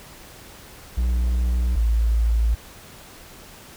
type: tone pair in turn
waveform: triangle / sine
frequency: 60.3 / 56.2 Hz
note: B1 / A1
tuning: -41 / +37 cents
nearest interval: minor second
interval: 122 cents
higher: first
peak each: -16 / -16 dBFS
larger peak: neither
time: 0.97-1.76 / 1.76-2.55 s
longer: neither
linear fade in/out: 10 ms
effects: pink hiss -44 dBFS RMS until 3.76 s